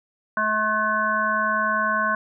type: harmonic tone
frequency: 215 Hz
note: A3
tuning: 40 cents flat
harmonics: 1 / 3 / 5 / 7 / 8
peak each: -32 / -29 / -23 / -23 / -33 dBFS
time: 0.37-2.15 s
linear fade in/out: 2 ms
effects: none